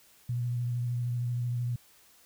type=tone with vibrato; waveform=sine; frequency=121.3 Hz; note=B2; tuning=31 cents flat; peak=-28 dBFS; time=0.29-1.76 s; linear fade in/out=5 ms; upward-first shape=sine; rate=13 Hz; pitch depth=20 cents each way; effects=white hiss -60 dBFS RMS until 2.25 s